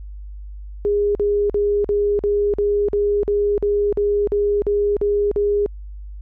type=tone bursts; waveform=sine; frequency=410 Hz; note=G#4; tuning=22 cents flat; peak=-15 dBFS; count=14; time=0.85-5.661 s; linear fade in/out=0 ms; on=300 ms; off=47 ms; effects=added 50 Hz sine -31 dBFS peak until 6.21 s